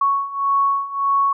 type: beating tone pair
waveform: sine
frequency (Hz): 1108.7 / 1110.4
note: C#6 / C#6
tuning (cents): 0 / +3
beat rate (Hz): 1.7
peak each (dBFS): -21 / -18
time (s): 0.01-1.33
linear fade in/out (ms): 5
effects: none